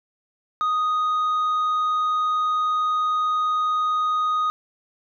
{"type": "tone with tanh clipping", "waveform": "sine", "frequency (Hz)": 1244.5, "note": "D#6", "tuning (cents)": 0, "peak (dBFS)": -20, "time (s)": [0.61, 4.5], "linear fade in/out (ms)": 0, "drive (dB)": 3, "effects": []}